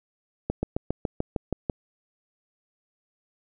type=slowing click train; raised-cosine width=2 ms; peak=-12 dBFS; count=9; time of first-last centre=0.5-1.698 s; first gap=130 ms; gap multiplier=1.04; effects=none